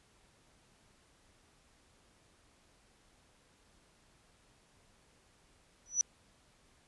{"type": "tone with exponential growth", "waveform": "sine", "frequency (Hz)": 5920, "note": "F#8", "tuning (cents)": 0, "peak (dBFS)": -22, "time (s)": [5.86, 6.01], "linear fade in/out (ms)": 0, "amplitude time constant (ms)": 31, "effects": ["pink hiss -67 dBFS RMS until 6.87 s", "resampled to 24000 Hz"]}